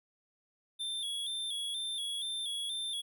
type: tone with vibrato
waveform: square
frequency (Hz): 3458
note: A7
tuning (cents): -31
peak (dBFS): -35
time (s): 0.79-3.02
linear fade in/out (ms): 20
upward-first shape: square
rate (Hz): 2.1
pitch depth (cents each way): 56
effects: none